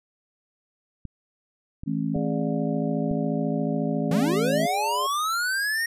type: clicks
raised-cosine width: 5 ms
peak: -23 dBFS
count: 4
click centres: 1.053 / 1.835 / 2.163 / 3.113 s
type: harmonic tone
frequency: 54.1 Hz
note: A1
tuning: 29 cents flat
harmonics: 3 / 4 / 5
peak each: -28 / -28 / -28 dBFS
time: 1.86-4.67 s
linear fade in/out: 20 ms
type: chord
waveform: sine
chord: D diminished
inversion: second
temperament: equal with one note detuned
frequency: 415.3 / 587.3 / 714.8 Hz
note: Ab4 / D5 / F5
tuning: 0 / 0 / +40 cents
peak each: -33 / -32 / -38 dBFS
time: 2.14-5.07 s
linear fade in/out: 10 ms
type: linear sweep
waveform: square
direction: up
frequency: 150.2 to 1871 Hz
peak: -24 dBFS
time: 4.11-5.86 s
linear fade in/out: 5 ms
effects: resampled to 32000 Hz